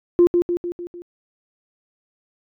sine tone with echo, 349.2 Hz, F4, in tune, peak -8 dBFS, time 0.19-0.27 s, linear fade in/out 0 ms, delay 150 ms, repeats 5, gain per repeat -5 dB, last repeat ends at 1.02 s, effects tanh soft clip ceiling -6 dBFS

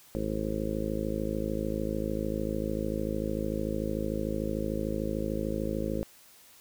harmonic tone, 53.4 Hz, G#1, 49 cents sharp, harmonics 1 / 2 / 3 / 4 / 5 / 6 / 7 / 8 / 9 / 10, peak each -37 / -40 / -39 / -35 / -41 / -36 / -41 / -39 / -40 / -37 dBFS, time 0.15-6.03 s, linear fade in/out 0 ms, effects white hiss -56 dBFS RMS until 6.6 s

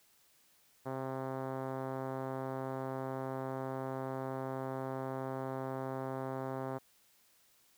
5% pulse tone with low-pass filter, 132.3 Hz, C3, 20 cents sharp, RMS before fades -39 dBFS, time 0.85-6.79 s, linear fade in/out 20 ms, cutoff 810 Hz, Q 0.76, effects white hiss -68 dBFS RMS until 7.77 s

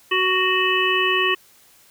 harmonic tone, 371.6 Hz, F#4, 7 cents sharp, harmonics 1 / 3 / 5 / 7 / 8, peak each -23 / -23 / -23 / -23 / -23 dBFS, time 0.11-1.35 s, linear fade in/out 10 ms, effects white hiss -53 dBFS RMS until 1.9 s

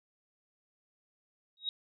sine tone with exponential growth, 3793 Hz, A#7, 29 cents sharp, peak -27 dBFS, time 1.57-1.69 s, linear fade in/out 1 ms, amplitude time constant 24 ms, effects none

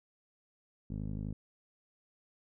15% pulse tone with low-pass filter, 51.91 Hz, G#1, in tune, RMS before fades -38 dBFS, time 0.9-1.33 s, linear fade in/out 5 ms, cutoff 270 Hz, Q 1.7, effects none

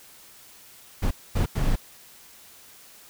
brown noise bursts at uneven times, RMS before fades -22 dBFS, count 3, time 1.02-1.11 / 1.35-1.46 / 1.55-1.76 s, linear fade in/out 10 ms, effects white hiss -50 dBFS RMS until 3.09 s

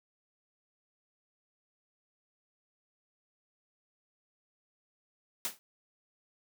white noise with exponential decay, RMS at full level -30 dBFS, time 5.45-5.59 s, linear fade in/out 0 ms, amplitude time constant 30 ms, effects high-pass 150 Hz 12 dB/octave

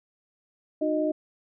sine tone cluster, 305.3 / 362.5 / 620 Hz, D#4 / F#4 / D#5, -33 / -35 / -6 cents, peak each -26 / -32 / -26 dBFS, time 0.81-1.12 s, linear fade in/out 10 ms, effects none

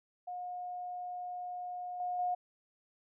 sine tone with level steps, 719 Hz, F#5, 50 cents flat, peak -38 / -33 / -30 dBFS, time 0.27-2.35 s, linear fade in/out 10 ms, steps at 2 / 2.19 s, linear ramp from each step 2 ms, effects none

